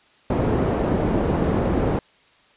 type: low-pass noise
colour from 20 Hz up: white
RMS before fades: -21 dBFS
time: 0.3-1.99 s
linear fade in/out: 2 ms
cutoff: 430 Hz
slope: 12 dB/octave
effects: white hiss -56 dBFS RMS until 2.56 s + resampled to 8000 Hz